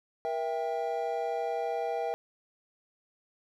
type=chord; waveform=triangle; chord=E diminished; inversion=second; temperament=just; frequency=474.7 / 659.3 / 791.1 Hz; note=Bb4 / E5 / G5; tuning=+31 / 0 / +16 cents; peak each=-32 dBFS; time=0.25-2.14 s; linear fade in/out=0 ms; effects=none